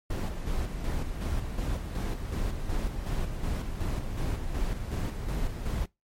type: noise with tremolo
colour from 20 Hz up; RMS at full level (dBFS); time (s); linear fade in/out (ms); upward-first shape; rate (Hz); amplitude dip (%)
brown; -29; 0.1-5.86; 5; square; 2.7; 45
effects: noise-tail reverb RT60 0.2 s tail -22 dB re dry + MP3 64 kbps